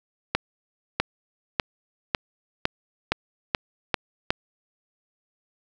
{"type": "accelerating click train", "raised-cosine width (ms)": 0.3, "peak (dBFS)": -4, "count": 9, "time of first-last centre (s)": [0.35, 4.305], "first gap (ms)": 650, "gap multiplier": 0.92, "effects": []}